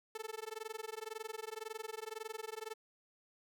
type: tone with amplitude modulation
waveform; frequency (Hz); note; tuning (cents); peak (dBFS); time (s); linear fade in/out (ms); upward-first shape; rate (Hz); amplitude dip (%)
sawtooth; 440; A4; 0; -35; 0.15-2.74; 2; sine; 21.9; 100
effects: none